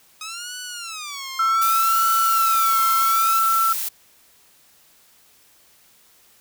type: tone with vibrato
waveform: 10% pulse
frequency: 1255 Hz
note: D#6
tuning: 15 cents sharp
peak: -22 dBFS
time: 0.21-3.39 s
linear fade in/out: 2 ms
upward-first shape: sine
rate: 0.65 Hz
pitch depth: 290 cents each way
type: tone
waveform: sine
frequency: 1335 Hz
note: E6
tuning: 22 cents sharp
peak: -16 dBFS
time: 1.39-3.73 s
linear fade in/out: 5 ms
type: noise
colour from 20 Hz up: blue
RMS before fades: -26 dBFS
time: 1.61-3.89 s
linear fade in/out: 10 ms
effects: white hiss -55 dBFS RMS until 6.4 s